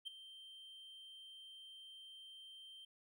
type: tone with ADSR envelope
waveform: triangle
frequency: 3136 Hz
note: G7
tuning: in tune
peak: -39 dBFS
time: 0.05-2.85 s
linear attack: 24 ms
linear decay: 10 ms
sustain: -13 dB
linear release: 5 ms
effects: none